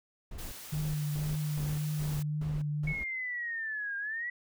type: noise bursts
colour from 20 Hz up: brown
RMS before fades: -41 dBFS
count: 7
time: 0.31-3.04 s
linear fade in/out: 5 ms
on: 210 ms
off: 210 ms
type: noise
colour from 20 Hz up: white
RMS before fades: -46 dBFS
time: 0.38-2.23 s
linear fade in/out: 10 ms
type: tone with vibrato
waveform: sine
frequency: 150 Hz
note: D3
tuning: 37 cents sharp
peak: -30 dBFS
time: 0.72-2.93 s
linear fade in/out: 10 ms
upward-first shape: triangle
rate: 1.9 Hz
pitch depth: 27 cents each way
type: linear two-way sweep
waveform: sine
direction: down then up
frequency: 2217 to 1600 to 1969 Hz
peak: -33 dBFS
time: 2.87-4.3 s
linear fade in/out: 5 ms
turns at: 3.97 s
effects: none